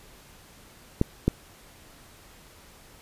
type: clicks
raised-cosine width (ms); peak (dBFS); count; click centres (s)
3; -7; 2; 1.014 / 1.28
effects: pink hiss -52 dBFS RMS until 3.01 s + resampled to 32000 Hz